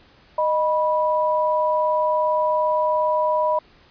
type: tone pair together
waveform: sine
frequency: 617.4 / 980 Hz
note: D#5 / B5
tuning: -14 / -14 cents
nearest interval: minor sixth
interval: 800 cents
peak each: -20 dBFS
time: 0.38-3.59 s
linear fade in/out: 5 ms
effects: pink hiss -53 dBFS RMS until 3.9 s + resampled to 11025 Hz